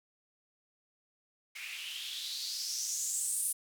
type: noise with band-pass filter sweep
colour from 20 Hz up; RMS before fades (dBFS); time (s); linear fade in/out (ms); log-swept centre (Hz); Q
blue; -37; 1.55-3.53; 10; 2200 to 10000; 4.9
effects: none